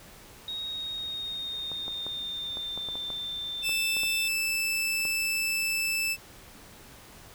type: tone with pitch glide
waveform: sine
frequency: 3764 to 3569 Hz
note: A#7 to A7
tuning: +16 to +24 cents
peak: -32 dBFS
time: 0.48-4.28 s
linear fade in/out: 2 ms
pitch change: -92 cents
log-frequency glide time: 0.65-2.91 s
type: clicks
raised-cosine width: 1 ms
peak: -26 dBFS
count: 12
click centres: 1.717 / 1.881 / 2.066 / 2.571 / 2.776 / 2.887 / 2.955 / 3.103 / 3.693 / 3.967 / 4.034 / 5.053 s
type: tone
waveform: sawtooth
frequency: 2637 Hz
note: E7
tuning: in tune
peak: -23 dBFS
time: 3.62-6.17 s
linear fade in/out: 50 ms
effects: pink hiss -50 dBFS RMS until 7.34 s